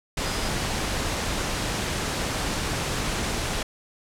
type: tone in noise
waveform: sine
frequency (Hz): 4978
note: D#8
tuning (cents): 0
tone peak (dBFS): -38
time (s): 0.24-0.49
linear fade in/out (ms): 5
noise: pink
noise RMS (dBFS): -27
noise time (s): 0.17-3.63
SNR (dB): -14
effects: low-pass 9000 Hz 12 dB/octave